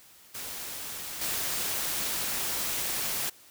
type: noise with level steps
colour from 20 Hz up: white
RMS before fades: -38 / -31 dBFS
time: 0.34-3.3 s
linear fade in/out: 10 ms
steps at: 1.21 s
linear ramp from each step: 5 ms
effects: white hiss -55 dBFS RMS until 3.5 s